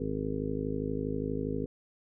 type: harmonic tone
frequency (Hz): 52.4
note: G#1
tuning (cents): +16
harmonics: 1 / 2 / 3 / 4 / 5 / 6 / 7 / 8 / 9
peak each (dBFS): -40 / -41 / -38 / -43 / -35 / -46 / -43 / -37 / -39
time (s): 0-1.66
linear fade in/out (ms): 5
effects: none